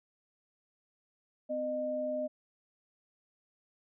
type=tone pair together; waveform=sine; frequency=256.4 / 611.3 Hz; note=C4 / D#5; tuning=-35 / -31 cents; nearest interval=octave + minor third; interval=1504 cents; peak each=-39 / -32 dBFS; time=1.49-2.28 s; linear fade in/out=20 ms; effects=none